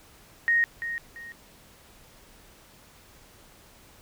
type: tone with echo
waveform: sine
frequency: 1864.7 Hz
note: A#6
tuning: in tune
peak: -19 dBFS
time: 0.48-0.64 s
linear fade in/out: 0 ms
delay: 340 ms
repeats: 2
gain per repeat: -10 dB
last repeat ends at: 1.32 s
effects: pink hiss -54 dBFS RMS until 4.01 s